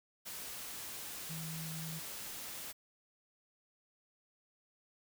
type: tone in noise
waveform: sine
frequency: 160.7 Hz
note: E3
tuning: 44 cents flat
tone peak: -42 dBFS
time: 1.29-2 s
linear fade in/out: 20 ms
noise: white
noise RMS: -45 dBFS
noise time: 0.25-2.73 s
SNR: 0 dB
effects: none